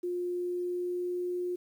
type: tone with pitch glide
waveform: sine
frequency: 355 to 357.1 Hz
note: F4 to F4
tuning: +28 to +39 cents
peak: -30 dBFS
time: 0.03-1.56 s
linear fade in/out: 10 ms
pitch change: +11 cents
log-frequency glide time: 0.31-1.29 s
effects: 10-bit